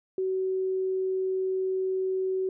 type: tone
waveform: sine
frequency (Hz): 377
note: F#4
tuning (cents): +32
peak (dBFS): -25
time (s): 0.18-2.49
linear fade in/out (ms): 2
effects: none